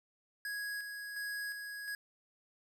square tone with tremolo, 1661.2 Hz, G#6, in tune, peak -38 dBFS, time 0.45-1.95 s, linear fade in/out 2 ms, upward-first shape square, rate 1.4 Hz, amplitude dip 40%, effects none

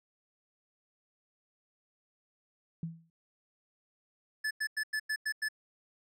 sine tone with exponential decay, 164.81 Hz, E3, in tune, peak -31 dBFS, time 2.83-3.1 s, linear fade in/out 2 ms, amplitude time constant 57 ms
square tone bursts, 1734 Hz, A6, 26 cents flat, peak -31 dBFS, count 7, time 4.44-5.487 s, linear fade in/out 10 ms, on 69 ms, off 94 ms
effects low-pass 10000 Hz 12 dB/octave

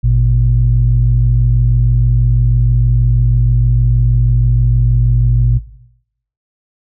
sine tone pair together, 53.23 / 119.5 Hz, G#1 / A#2, +43 / +43 cents, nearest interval octave + major second, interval 1400 cents, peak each -10 dBFS, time 0.03-5.59 s, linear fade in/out 20 ms, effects noise-tail reverb RT60 0.8 s tail -17 dB re dry + tanh soft clip ceiling -1 dBFS

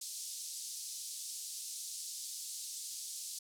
white band-pass noise, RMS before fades -44 dBFS, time 0.01-3.39 s, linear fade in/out 5 ms, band 4300 to 9900 Hz, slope 24 dB/octave, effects none

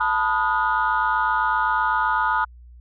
sine chord, B dominant seventh, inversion third, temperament equal with one note detuned, 880 / 987.8 / 1244.5 / 1446.2 Hz, A5 / B5 / D#6 / F#6, 0 / 0 / 0 / -40 cents, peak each -23 dBFS, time 0-2.45 s, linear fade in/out 10 ms, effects tanh soft clip ceiling -11 dBFS + added 60 Hz sine -42 dBFS peak until 2.8 s

